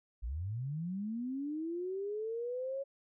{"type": "linear sweep", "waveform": "sine", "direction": "up", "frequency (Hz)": [50.1, 554.4], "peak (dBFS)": -35, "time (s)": [0.22, 2.84], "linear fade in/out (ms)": 20, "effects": []}